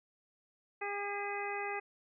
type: harmonic tone with a mistuned harmonic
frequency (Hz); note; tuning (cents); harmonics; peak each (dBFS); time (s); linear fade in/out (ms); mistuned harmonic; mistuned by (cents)
405.2; G#4; -43; 1 / 2 / 3 / 4 / 5 / 6; -41 / -40 / -45 / -46 / -42 / -44; 0.81-1.8; 10; 6; +59
effects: none